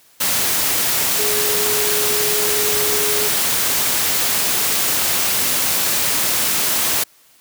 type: tone in noise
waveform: sine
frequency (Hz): 420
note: G#4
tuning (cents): +19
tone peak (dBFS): -23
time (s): 1.18-3.29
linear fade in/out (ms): 10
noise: white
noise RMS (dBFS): -18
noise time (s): 0.2-7.04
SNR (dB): -8
effects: white hiss -52 dBFS RMS until 7.4 s + high-pass 80 Hz 12 dB/octave